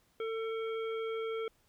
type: harmonic tone with a mistuned harmonic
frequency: 447.9 Hz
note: A4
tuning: 31 cents sharp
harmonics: 1 / 3 / 5 / 7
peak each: -34 / -44 / -48 / -51 dBFS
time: 0.2-1.48 s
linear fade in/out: 2 ms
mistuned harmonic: 7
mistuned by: +52 cents
effects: pink hiss -71 dBFS RMS until 1.68 s